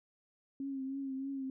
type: tone with vibrato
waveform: sine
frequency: 270 Hz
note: C#4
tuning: 45 cents flat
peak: -36 dBFS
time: 0.6-1.5 s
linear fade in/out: 2 ms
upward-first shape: triangle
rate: 3.2 Hz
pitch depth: 46 cents each way
effects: none